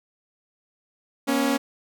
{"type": "tone pair together", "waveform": "sawtooth", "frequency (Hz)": [239.1, 276.9], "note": ["A#3", "C#4"], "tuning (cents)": [44, -2], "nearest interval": "minor third", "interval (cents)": 254, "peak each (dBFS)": [-21, -18], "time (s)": [1.27, 1.58], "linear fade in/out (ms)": 20, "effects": []}